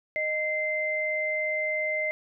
sine tone pair together, 618.1 / 2079 Hz, D#5 / C7, -12 / -12 cents, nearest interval octave + major sixth, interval 2100 cents, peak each -30 / -27 dBFS, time 0.16-2.11 s, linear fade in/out 0 ms, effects none

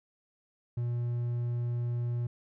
triangle tone, 120 Hz, B2, 49 cents flat, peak -27 dBFS, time 0.77-2.27 s, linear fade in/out 5 ms, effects none

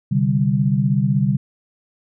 sine chord, C suspended second, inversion none, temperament equal, 130.81 / 146.83 / 196 Hz, C3 / D3 / G3, 0 / 0 / 0 cents, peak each -19 dBFS, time 0.11-1.37 s, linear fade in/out 10 ms, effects none

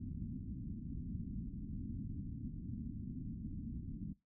white low-pass noise, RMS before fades -44 dBFS, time 0-4.13 s, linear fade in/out 10 ms, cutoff 260 Hz, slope 48 dB/octave, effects noise-tail reverb RT60 0.2 s tail -18 dB re dry

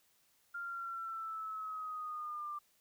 sine linear sweep, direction down, 1400 to 1183 Hz, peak -39 dBFS, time 0.54-2.59 s, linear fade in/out 10 ms, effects white hiss -72 dBFS RMS until 2.8 s

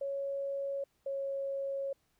sine tone pair in turn, 554.4 / 549.3 Hz, C#5 / C#5, 0 / -16 cents, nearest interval unison, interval 16 cents, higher first, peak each -33 / -33 dBFS, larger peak neither, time 0.01-0.84 / 1.06-1.93 s, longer second, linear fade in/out 5 ms, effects pink hiss -75 dBFS RMS until 2.19 s

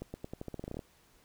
accelerating click train, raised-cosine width 2 ms, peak -26 dBFS, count 14, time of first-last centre 0.02-0.792 s, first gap 120 ms, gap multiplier 0.87, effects pink hiss -65 dBFS RMS until 1.24 s

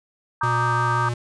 sine chord, Eb major seventh, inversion second, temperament equal, 932.3 / 1174.7 / 1244.5 / 1568 Hz, Bb5 / D6 / Eb6 / G6, 0 / 0 / 0 / 0 cents, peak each -24 / -26 / -26 / -27 dBFS, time 0.41-1.09 s, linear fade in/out 5 ms
square tone with vibrato, 120 Hz, B2, 49 cents flat, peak -24 dBFS, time 0.43-1.14 s, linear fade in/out 5 ms, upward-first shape sine, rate 5.7 Hz, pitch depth 11 cents each way
effects resampled to 22050 Hz

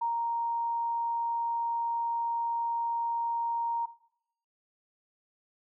sine tone, 932.3 Hz, A#5, in tune, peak -27 dBFS, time 0.01-3.86 s, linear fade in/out 10 ms, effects noise-tail reverb RT60 0.7 s tail -17 dB re dry

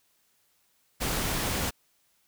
pink noise with amplitude modulation, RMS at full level -28 dBFS, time 1-1.71 s, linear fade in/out 20 ms, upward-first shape sine, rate 221 Hz, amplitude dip 30%, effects white hiss -69 dBFS RMS until 2.27 s

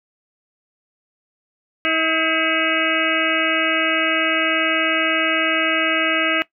harmonic tone with a mistuned harmonic, 320.6 Hz, E4, 48 cents flat, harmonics 1 / 2 / 4 / 5 / 6 / 7 / 8 / 9, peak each -25 / -25 / -25 / -25 / -25 / -25 / -25 / -25 dBFS, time 1.85-6.42 s, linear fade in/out 0 ms, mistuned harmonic 6, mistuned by +84 cents, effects noise-tail reverb RT60 0.1 s tail -18 dB re dry

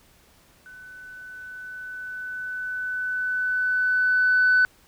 sine tone with level ramp, 1500 Hz, F#6, 23 cents sharp, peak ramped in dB -42 to -13 dBFS, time 0.66-4.65 s, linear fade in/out 0 ms, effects tanh soft clip ceiling -12 dBFS + pink hiss -57 dBFS RMS until 4.87 s

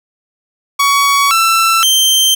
sawtooth tone with pitch steps, 1124 / 1336 / 3133 Hz, C#6 / E6 / G7, +24 / +23 / -2 cents, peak -5 dBFS, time 0.79-2.35 s, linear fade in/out 10 ms, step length 520 ms, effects none

